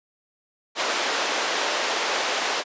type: band-pass noise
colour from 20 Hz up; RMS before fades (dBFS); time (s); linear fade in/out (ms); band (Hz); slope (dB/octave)
pink; -25; 0.75-2.64; 50; 460 to 6000; 12
effects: high-pass 300 Hz 12 dB/octave + resampled to 16000 Hz